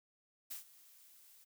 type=noise with ADSR envelope; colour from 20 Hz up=blue; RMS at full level=-43 dBFS; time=0.5-1.45 s; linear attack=15 ms; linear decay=120 ms; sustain=-19 dB; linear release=21 ms; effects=none